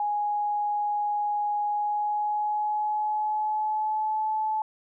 sine tone with pitch glide, 830.6 to 865.9 Hz, G#5 to A5, 0 to -28 cents, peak -24 dBFS, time 0-4.62 s, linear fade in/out 2 ms, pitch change +72 cents, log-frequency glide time 1.67-4.31 s, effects none

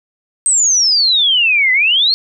sine exponential two-way sweep, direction down then up, 8400 to 1988 to 4422 Hz, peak -9 dBFS, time 0.46-2.14 s, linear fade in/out 0 ms, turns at 1.72 s, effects none

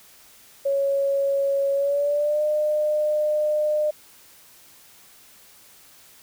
sine tone with pitch glide, 554.4 to 604.6 Hz, C#5 to D#5, 0 to -50 cents, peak -19 dBFS, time 0.65-3.91 s, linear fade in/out 10 ms, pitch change +150 cents, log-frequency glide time 1.74-2.42 s, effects white hiss -51 dBFS RMS until 6.22 s

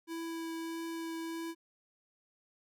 square tone with vibrato, 329.6 Hz, E4, in tune, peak -38 dBFS, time 0.07-1.55 s, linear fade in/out 50 ms, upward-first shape triangle, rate 1.6 Hz, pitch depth 9 cents each way, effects none

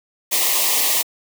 white band-stop noise, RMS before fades -18 dBFS, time 0.31-1.03 s, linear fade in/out 20 ms, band 1200 to 1800 Hz, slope 96 dB/octave, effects high-pass 400 Hz 12 dB/octave

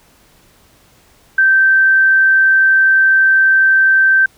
sine tone, 1557 Hz, G6, 12 cents flat, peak -7 dBFS, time 1.38-4.26 s, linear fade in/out 5 ms, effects pink hiss -50 dBFS RMS until 4.37 s

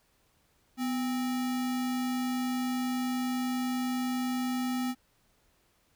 sine tone with sample-and-hold, 250 Hz, B3, 21 cents sharp, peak -28 dBFS, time 0.77-4.95 s, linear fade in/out 50 ms, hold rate 1050 Hz, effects pink hiss -69 dBFS RMS until 5.95 s

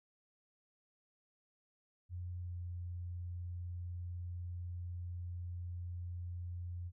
sine tone with pitch glide, 88.9 to 87.98 Hz, F2 to F2, +31 to +13 cents, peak -40 dBFS, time 2.09-6.92 s, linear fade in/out 50 ms, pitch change -18 cents, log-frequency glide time 2.4-2.54 s, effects none

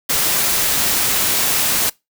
white noise, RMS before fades -17 dBFS, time 0.09-1.9 s, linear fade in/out 10 ms, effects noise-tail reverb RT60 0.2 s tail -23 dB re dry

